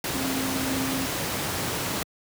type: tone in noise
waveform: sine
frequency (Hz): 265.1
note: C4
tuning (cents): +23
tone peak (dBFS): -28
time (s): 0.15-1.06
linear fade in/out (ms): 2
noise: pink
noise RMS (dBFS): -28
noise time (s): 0.04-2.03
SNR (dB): -3
effects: high-pass 100 Hz 12 dB/octave